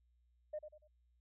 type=tone with echo; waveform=sine; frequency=608 Hz; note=D#5; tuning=40 cents flat; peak=-38 dBFS; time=0.53-0.59 s; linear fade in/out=10 ms; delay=96 ms; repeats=3; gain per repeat=-9 dB; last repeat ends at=0.878 s; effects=tanh soft clip ceiling -34 dBFS + added 60 Hz sine -70 dBFS peak until 1.2 s